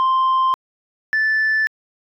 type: tone pair in turn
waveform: sine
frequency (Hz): 1046.5 / 1753.4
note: C6 / A6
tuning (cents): 0 / -7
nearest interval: major sixth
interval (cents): 893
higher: second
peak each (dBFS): -11 / -13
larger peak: first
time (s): 0-0.54 / 1.13-1.67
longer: neither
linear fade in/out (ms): 0
effects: tanh soft clip ceiling -13 dBFS